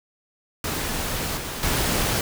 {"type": "noise with level steps", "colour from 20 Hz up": "pink", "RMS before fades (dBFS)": [-27, -31, -23], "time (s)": [0.64, 2.21], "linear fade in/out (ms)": 2, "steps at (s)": [1.37, 1.63], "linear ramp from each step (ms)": 2, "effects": []}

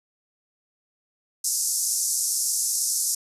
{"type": "band-pass noise", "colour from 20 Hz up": "pink", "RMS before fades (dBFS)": -25, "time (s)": [1.44, 3.15], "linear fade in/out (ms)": 5, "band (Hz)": [5400, 12000], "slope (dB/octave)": 48, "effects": ["resampled to 32000 Hz"]}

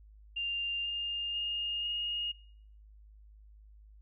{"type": "tone with pitch steps", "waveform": "sine", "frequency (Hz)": [2794, 2815, 2836, 2858], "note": ["F7", "F7", "F7", "F7"], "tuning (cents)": [0, 13, 26, 39], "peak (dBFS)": -32, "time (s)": [0.36, 2.32], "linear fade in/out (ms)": 10, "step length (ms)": 490, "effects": ["noise-tail reverb RT60 0.6 s tail -20 dB re dry", "added 52 Hz sine -53 dBFS peak until 4.01 s"]}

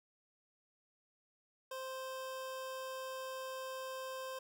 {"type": "tone", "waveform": "25% pulse", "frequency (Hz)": 523, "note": "C5", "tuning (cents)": -1, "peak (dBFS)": -38, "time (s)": [1.71, 4.39], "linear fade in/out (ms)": 5, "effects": []}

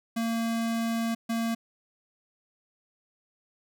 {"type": "tone bursts at uneven times", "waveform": "square", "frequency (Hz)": 228.8, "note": "A#3", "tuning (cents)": -32, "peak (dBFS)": -27, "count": 2, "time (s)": [[0.16, 1.15], [1.29, 1.55]], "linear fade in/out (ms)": 10, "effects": []}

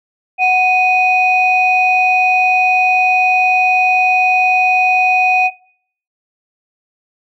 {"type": "tone pair together", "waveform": "sine", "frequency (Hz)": [740, 2489], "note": ["F#5", "D#7"], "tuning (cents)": [0, 0], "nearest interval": "octave + major sixth", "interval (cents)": 2100, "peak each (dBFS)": -11, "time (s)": [0.38, 5.51], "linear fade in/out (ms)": 50, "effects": ["noise-tail reverb RT60 0.6 s tail -21 dB re dry", "tanh soft clip ceiling -2 dBFS"]}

